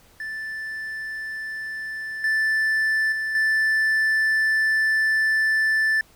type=tone with level steps; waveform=triangle; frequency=1760 Hz; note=A6; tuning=in tune; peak=-27 / -17 / -22 / -16 dBFS; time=0.2-6.01 s; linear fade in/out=2 ms; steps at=2.24 / 3.12 / 3.35 s; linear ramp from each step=2 ms; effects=pink hiss -55 dBFS RMS until 6.15 s